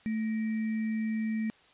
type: tone with sample-and-hold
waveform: sine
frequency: 220 Hz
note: A3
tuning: in tune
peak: -28 dBFS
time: 0.06-1.5 s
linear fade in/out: 0 ms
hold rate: 2100 Hz
effects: white hiss -60 dBFS RMS until 1.73 s + resampled to 8000 Hz